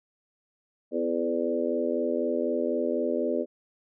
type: harmonic tone with a mistuned harmonic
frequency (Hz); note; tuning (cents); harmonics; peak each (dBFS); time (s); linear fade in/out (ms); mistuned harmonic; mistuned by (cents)
84; E2; +33; 3 / 4 / 5 / 6 / 7; -31 / -31 / -31 / -31 / -31; 0.91-3.46; 50; 4; -21
effects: none